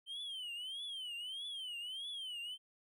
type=tone with vibrato; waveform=triangle; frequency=3094 Hz; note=G7; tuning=23 cents flat; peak=-40 dBFS; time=0.06-2.58 s; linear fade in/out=50 ms; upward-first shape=triangle; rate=1.6 Hz; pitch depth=200 cents each way; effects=none